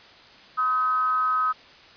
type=tone with frequency modulation; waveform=sine; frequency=1268 Hz; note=D#6; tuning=32 cents sharp; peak=-20 dBFS; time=0.57-1.53 s; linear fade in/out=20 ms; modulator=254 Hz; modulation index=0.37; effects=white hiss -49 dBFS RMS until 1.96 s + resampled to 11025 Hz